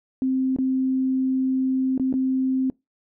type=tone with dropouts; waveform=sine; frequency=261.6 Hz; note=C4; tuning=in tune; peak=-19 dBFS; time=0.22-2.7 s; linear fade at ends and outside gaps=1 ms; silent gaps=0.563-0.586 / 1.978-1.997 / 2.127-2.139 s; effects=noise-tail reverb RT60 0.2 s tail -24 dB re dry